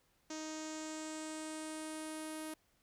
sawtooth tone with low-pass filter sweep, 312.5 Hz, D#4, 8 cents sharp, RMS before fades -44 dBFS, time 0.3-2.54 s, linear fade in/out 5 ms, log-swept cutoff 6400 to 11000 Hz, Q 4.6, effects pink hiss -74 dBFS RMS until 2.82 s

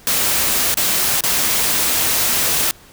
white noise with dropouts, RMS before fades -17 dBFS, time 0.07-2.71 s, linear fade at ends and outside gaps 0 ms, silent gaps 0.742-0.772 / 1.207-1.237 s, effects pink hiss -45 dBFS RMS until 2.92 s

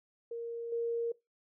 sine tone with level steps, 466.2 Hz, A#4, in tune, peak -36 / -30 dBFS, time 0.31-1.12 s, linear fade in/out 5 ms, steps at 0.72 s, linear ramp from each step 5 ms, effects noise-tail reverb RT60 0.2 s tail -21 dB re dry

